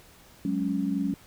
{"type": "chord", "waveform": "sine", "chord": "F# suspended second", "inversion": "none", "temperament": "just", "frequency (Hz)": [185, 208.1, 277.5], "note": ["F#3", "G#3", "C#4"], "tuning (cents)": [0, 4, 2], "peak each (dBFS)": [-30, -30, -28], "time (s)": [0.45, 1.14], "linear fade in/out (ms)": 2, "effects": ["pink hiss -54 dBFS RMS until 1.26 s"]}